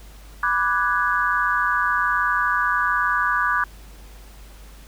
sine chord, G# half-diminished seventh, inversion first, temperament equal, 987.8 / 1174.7 / 1480 / 1661.2 Hz, B5 / D6 / F#6 / G#6, 0 / 0 / 0 / 0 cents, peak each -26 / -22 / -23 / -24 dBFS, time 0.43-3.64 s, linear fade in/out 2 ms, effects added 50 Hz sine -41 dBFS peak until 4.87 s + pink hiss -49 dBFS RMS until 4.87 s

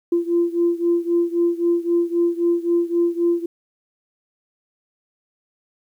sine beating tone pair, 341.8 / 345.6 Hz, F4 / F4, -37 / -18 cents, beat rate 3.8 Hz, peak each -18 / -20 dBFS, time 0.12-3.46 s, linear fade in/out 5 ms, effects tanh soft clip ceiling -9 dBFS + 9-bit

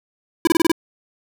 square tone bursts, 329.6 Hz, E4, in tune, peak -12 dBFS, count 6, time 0.45-0.717 s, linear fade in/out 2 ms, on 22 ms, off 27 ms, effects none

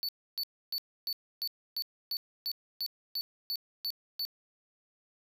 square tone bursts, 4480 Hz, C#8, 18 cents sharp, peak -32 dBFS, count 13, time 0.03-4.251 s, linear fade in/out 0 ms, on 57 ms, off 290 ms, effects none

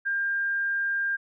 sine tone, 1600 Hz, G6, 35 cents sharp, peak -24 dBFS, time 0.05-1.17 s, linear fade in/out 20 ms, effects none

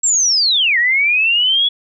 sine linear two-way sweep, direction down then up, 7650 to 1852 to 3407 Hz, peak -11 dBFS, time 0.03-1.69 s, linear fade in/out 10 ms, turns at 0.78 s, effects none

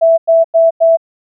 sine tone bursts, 659.3 Hz, E5, in tune, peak -5 dBFS, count 4, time 0.01-0.972 s, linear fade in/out 20 ms, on 170 ms, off 94 ms, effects none

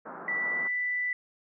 white band-pass noise, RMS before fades -42 dBFS, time 0.05-0.68 s, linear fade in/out 10 ms, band 160 to 1500 Hz, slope 48 dB/octave
sine tone with pitch glide, 1968 to 1981.7 Hz, B6 to B6, -7 to +5 cents, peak -27 dBFS, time 0.28-1.13 s, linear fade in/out 2 ms, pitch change +12 cents, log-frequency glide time 0.42-0.7 s
effects none

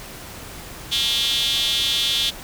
square tone with high-pass filter, 126.2 Hz, B2, 38 cents sharp, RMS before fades -21 dBFS, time 0.91-2.31 s, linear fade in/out 20 ms, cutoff 3400 Hz, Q 7, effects pink hiss -37 dBFS RMS until 2.43 s

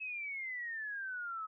sine exponential sweep, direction down, 2598 to 1272 Hz, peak -38 dBFS, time 0-1.47 s, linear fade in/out 20 ms, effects none

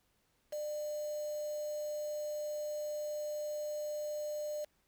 sine tone with quantisation, 599 Hz, D5, 34 cents sharp, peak -36 dBFS, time 0.52-4.65 s, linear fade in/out 10 ms, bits 8, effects pink hiss -75 dBFS RMS until 4.87 s

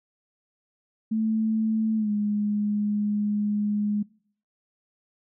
sine tone with pitch glide, 220 to 207.9 Hz, A3 to G#3, 0 to +2 cents, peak -22 dBFS, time 1.11-4.03 s, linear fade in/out 10 ms, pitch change -98 cents, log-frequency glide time 1.96-2.11 s, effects noise-tail reverb RT60 0.6 s tail -24 dB re dry

